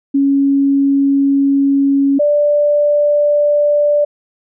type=tone pair in turn; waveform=sine; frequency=277.2 / 587.4 Hz; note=C#4 / D5; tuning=0 / 0 cents; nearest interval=octave + minor second; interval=1300 cents; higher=second; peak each=-9 dBFS; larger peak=neither; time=0.14-2.19 / 2.19-4.05 s; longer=first; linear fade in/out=10 ms; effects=none